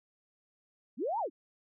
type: linear two-way sweep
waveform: sine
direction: up then down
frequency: 181.2 to 966 to 236.3 Hz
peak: -30 dBFS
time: 0.97-1.3 s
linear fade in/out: 50 ms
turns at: 1.19 s
effects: none